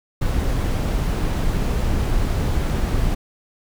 brown noise, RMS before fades -20 dBFS, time 0.21-3.15 s, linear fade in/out 10 ms, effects none

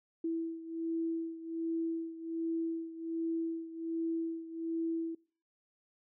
sine beating tone pair, 328.7 / 330 Hz, E4 / E4, -5 / +2 cents, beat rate 1.3 Hz, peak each -35 / -39 dBFS, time 0.24-5.15 s, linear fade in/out 5 ms, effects noise-tail reverb RT60 0.4 s tail -23 dB re dry

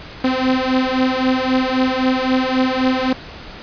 sawtooth beating tone pair, 256.7 / 260.5 Hz, C4 / C4, -33 / -7 cents, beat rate 3.8 Hz, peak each -14 dBFS, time 0.24-3.13 s, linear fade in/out 5 ms, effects pink hiss -35 dBFS RMS until 3.62 s + resampled to 11025 Hz

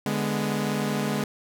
sawtooth chord, G# diminished, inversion second, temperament equal, 146.83 / 207.7 / 246.9 Hz, D3 / G#3 / B3, 0 / 0 / 0 cents, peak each -26 / -23 / -27 dBFS, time 0.06-1.24 s, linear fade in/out 2 ms, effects none

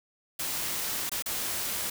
white noise with dropouts, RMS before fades -32 dBFS, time 0.39-1.9 s, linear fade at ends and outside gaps 5 ms, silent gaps 1.095-1.116 / 1.224-1.259 s, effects none

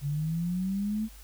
sine linear sweep, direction up, 138.59 to 222.3 Hz, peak -27 dBFS, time 0.01-1.09 s, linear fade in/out 50 ms, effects added 50 Hz sine -47 dBFS peak until 1.23 s + white hiss -54 dBFS RMS until 1.23 s

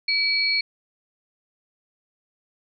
sine tone pair together, 2296 / 4334 Hz, D7 / C#8, -40 / -40 cents, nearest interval major seventh, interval 1100 cents, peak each -22 dBFS, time 0.08-0.61 s, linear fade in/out 5 ms, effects none

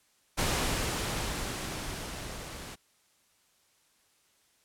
pink noise with level ramp, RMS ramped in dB -28 to -43 dBFS, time 0.37-2.76 s, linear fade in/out 20 ms, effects white hiss -68 dBFS RMS until 4.64 s + low-pass 11000 Hz 12 dB/octave

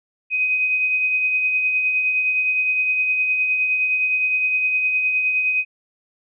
sine tone with tremolo, 2511 Hz, D#7, 15 cents sharp, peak -15 dBFS, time 0.3-5.65 s, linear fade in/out 50 ms, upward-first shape triangle, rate 9.7 Hz, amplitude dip 40%, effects none

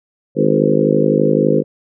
harmonic tone with a mistuned harmonic, 51.91 Hz, G#1, in tune, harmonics 3 / 4 / 5 / 6 / 7 / 8 / 9 / 10, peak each -19 / -19 / -19 / -19 / -19 / -19 / -19 / -19 dBFS, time 0.35-1.64 s, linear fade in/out 50 ms, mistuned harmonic 9, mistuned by +26 cents, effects none

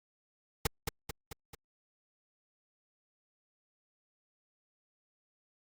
pink noise with echo, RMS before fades -28 dBFS, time 0.65-0.67 s, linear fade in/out 5 ms, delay 220 ms, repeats 4, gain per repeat -5 dB, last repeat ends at 1.55 s, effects Opus 48 kbps

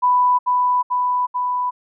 sine tone with echo, 992 Hz, B5, 7 cents sharp, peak -12 dBFS, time 0.02-0.39 s, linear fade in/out 20 ms, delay 440 ms, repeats 3, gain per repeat -2 dB, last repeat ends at 1.71 s, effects none

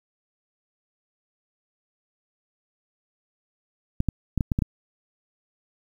clicks, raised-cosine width 5 ms, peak -10 dBFS, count 7, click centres 4.004 / 4.087 / 4.377 / 4.408 / 4.518 / 4.589 / 4.622 s, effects 8-bit

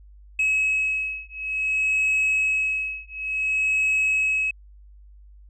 sine beating tone pair, 2566 / 2566.56 Hz, E7 / E7, -47 / -47 cents, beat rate 0.56 Hz, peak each -22 dBFS, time 0.39-4.51 s, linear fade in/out 5 ms, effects tanh soft clip ceiling -17 dBFS + added 50 Hz sine -45 dBFS peak until 5.49 s

